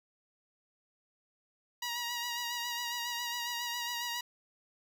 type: tone with vibrato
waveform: 10% pulse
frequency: 955 Hz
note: A#5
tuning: 42 cents sharp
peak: -26 dBFS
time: 1.82-4.21 s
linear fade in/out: 5 ms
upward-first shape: sine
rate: 7.3 Hz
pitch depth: 32 cents each way
effects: none